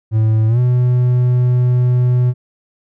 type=tone with pitch glide; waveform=triangle; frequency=110 to 124.19 Hz; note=A2 to B2; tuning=0 to +10 cents; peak=-8 dBFS; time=0.11-2.34 s; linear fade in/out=50 ms; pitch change=+210 cents; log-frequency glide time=0.48-0.59 s; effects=none